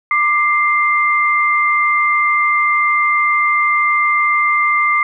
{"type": "tone pair together", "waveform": "sine", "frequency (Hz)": [1186.2, 2093], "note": ["D6", "C7"], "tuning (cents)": [17, 0], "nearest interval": "minor seventh", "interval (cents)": 983, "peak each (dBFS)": -14, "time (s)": [0.11, 5.03], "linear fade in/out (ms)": 2, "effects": []}